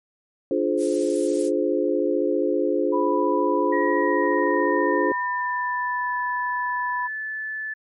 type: chord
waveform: sine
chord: D half-diminished seventh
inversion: none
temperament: equal with one note detuned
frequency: 293.7 / 349.2 / 423.5 / 523.3 Hz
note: D4 / F4 / Ab4 / C5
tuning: 0 / 0 / +34 / 0 cents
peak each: -25 / -24 / -25 / -25 dBFS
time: 0.51-5.12 s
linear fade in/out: 2 ms
type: noise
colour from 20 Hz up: violet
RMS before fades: -32 dBFS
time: 0.77-1.51 s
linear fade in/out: 50 ms
type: tone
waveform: sine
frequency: 987.8 Hz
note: B5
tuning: in tune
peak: -24 dBFS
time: 2.92-7.08 s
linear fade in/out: 20 ms
type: tone with pitch glide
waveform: sine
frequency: 1900 to 1742.3 Hz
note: A#6 to A6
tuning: +33 to -17 cents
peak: -27 dBFS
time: 3.72-7.74 s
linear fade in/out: 10 ms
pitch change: -150 cents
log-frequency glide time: 3.96-6.12 s
effects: MP3 48 kbps